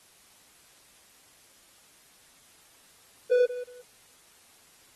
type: tone with echo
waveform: triangle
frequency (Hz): 493.9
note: B4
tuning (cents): 0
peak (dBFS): -17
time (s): 3.31-3.46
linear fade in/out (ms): 10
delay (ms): 180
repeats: 2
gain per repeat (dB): -13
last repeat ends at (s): 3.82
effects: white hiss -58 dBFS RMS until 4.95 s + AAC 32 kbps